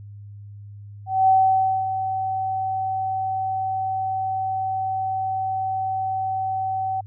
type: tone with ADSR envelope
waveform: sine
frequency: 762 Hz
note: G5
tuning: 49 cents flat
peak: -12 dBFS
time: 1.06-7.01 s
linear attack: 220 ms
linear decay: 570 ms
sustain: -10 dB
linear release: 8 ms
effects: added 102 Hz sine -37 dBFS peak until 7.06 s